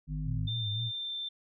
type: harmonic tone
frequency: 51 Hz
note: G#1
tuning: 31 cents flat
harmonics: 1 / 3 / 5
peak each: -36 / -34 / -44 dBFS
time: 0.07-0.5 s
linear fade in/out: 50 ms
type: tone with vibrato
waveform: sine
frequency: 110 Hz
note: A2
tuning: in tune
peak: -32 dBFS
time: 0.24-0.92 s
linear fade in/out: 50 ms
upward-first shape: sine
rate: 3.8 Hz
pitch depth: 110 cents each way
type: tone with pitch glide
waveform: sine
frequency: 3587 to 3564 Hz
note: A7 to A7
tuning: +33 to +22 cents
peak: -34 dBFS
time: 0.47-1.29 s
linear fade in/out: 10 ms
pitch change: -11 cents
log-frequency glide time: 0.94-1.15 s
effects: none